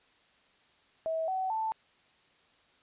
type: tone with pitch steps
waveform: sine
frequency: 646 / 755 / 882.5 Hz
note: E5 / F#5 / A5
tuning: -35 / +35 / +5 cents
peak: -29 dBFS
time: 1.06-1.72 s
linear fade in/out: 0 ms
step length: 220 ms
effects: white hiss -65 dBFS RMS until 2.82 s + resampled to 8000 Hz